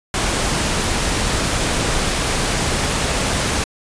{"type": "noise", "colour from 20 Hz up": "pink", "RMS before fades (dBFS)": -19, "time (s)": [0.14, 3.64], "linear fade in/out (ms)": 2, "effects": ["resampled to 22050 Hz"]}